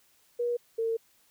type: tone pair in turn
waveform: sine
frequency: 480 / 453.8 Hz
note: B4 / A#4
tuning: -49 / -47 cents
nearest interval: minor second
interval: 98 cents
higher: first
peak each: -26 dBFS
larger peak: neither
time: 0.39-0.57 / 0.78-0.97 s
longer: second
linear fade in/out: 10 ms
effects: white hiss -65 dBFS RMS until 1.3 s

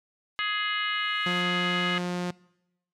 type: noise with exponential growth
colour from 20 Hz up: blue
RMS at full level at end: -43 dBFS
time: 0.36-1.42 s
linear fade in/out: 2 ms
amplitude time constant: 230 ms
type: harmonic tone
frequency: 418.3 Hz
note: G#4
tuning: 12 cents sharp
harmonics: 3 / 4 / 5 / 6 / 7 / 8 / 9 / 10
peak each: -32 / -33 / -31 / -40 / -32 / -45 / -42 / -46 dBFS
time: 0.39-1.98 s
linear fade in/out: 0 ms
type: tone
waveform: sawtooth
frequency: 177.8 Hz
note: F3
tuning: 31 cents sharp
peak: -24 dBFS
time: 1.26-2.31 s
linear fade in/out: 5 ms
effects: noise-tail reverb RT60 0.9 s tail -23 dB re dry + low-pass 7000 Hz 12 dB/octave

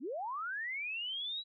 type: linear sweep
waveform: sine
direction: up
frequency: 212.3 to 3942 Hz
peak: -36 dBFS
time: 0-1.44 s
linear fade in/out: 50 ms
effects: none

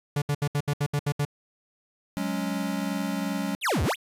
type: tone bursts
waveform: 45% pulse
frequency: 144.8 Hz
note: D3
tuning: 24 cents flat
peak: -23 dBFS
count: 9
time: 0.16-1.251 s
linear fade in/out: 5 ms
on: 59 ms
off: 70 ms
type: chord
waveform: square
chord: F# suspended second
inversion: none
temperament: equal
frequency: 185 / 207.7 / 277.2 Hz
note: F#3 / G#3 / C#4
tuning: 0 / 0 / 0 cents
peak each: -32 dBFS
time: 2.17-3.55 s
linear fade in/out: 0 ms
type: exponential two-way sweep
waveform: square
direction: down then up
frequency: 4118 to 65.41 to 4118 Hz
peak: -23 dBFS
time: 3.61-3.96 s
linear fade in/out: 50 ms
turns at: 3.83 s
effects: resampled to 32000 Hz + 9-bit

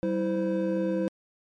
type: tone cluster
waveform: triangle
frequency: 191.7 / 327.4 / 515 Hz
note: G3 / E4 / C5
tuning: -38 / -12 / -28 cents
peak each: -27 dBFS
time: 0.03-1.08 s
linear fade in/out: 0 ms
effects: MP3 48 kbps

